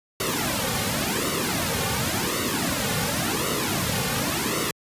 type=noise with flanger; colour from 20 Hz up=pink; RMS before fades=-25 dBFS; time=0.2-4.71 s; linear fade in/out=2 ms; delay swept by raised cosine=1.2 to 3.1 ms; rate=0.91 Hz; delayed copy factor=-0.75; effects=high-pass 80 Hz 12 dB/octave + resampled to 32000 Hz